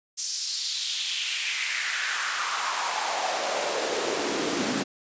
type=noise with high-pass filter sweep; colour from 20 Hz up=pink; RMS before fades=-28 dBFS; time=0.17-4.84 s; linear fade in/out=20 ms; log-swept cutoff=5900 to 240 Hz; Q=2.8; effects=resampled to 16000 Hz